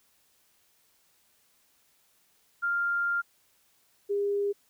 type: tone pair in turn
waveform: sine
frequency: 1396.9 / 404.4 Hz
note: F6 / G#4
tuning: 0 / -46 cents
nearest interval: octave + major sixth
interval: 2146 cents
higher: first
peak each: -25 dBFS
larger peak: neither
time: 2.62-3.22 / 4.09-4.53 s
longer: first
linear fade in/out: 20 ms
effects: white hiss -67 dBFS RMS until 4.69 s